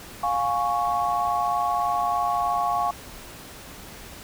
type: chord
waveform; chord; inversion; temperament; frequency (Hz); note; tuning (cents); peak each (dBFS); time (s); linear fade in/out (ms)
sine; Db major; first; equal with one note detuned; 707.4 / 830.6 / 1108.7; F5 / Ab5 / Db6; +22 / 0 / 0; -25 / -27 / -25; 0.23-2.91; 5
effects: pink hiss -42 dBFS RMS until 4.23 s